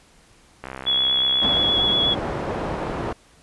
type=click train; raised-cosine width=0.5 ms; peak=-17 dBFS; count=68; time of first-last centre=0.64-1.661 s; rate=65.6 Hz
type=tone with vibrato; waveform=sine; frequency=3375 Hz; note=G#7; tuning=27 cents sharp; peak=-17 dBFS; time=0.86-2.15 s; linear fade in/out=20 ms; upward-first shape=triangle; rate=8.4 Hz; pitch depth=20 cents each way
type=low-pass noise; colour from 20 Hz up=white; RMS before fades=-27 dBFS; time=1.42-3.13 s; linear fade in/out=5 ms; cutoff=750 Hz; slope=12 dB/octave
effects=pink hiss -54 dBFS RMS until 3.42 s + resampled to 24000 Hz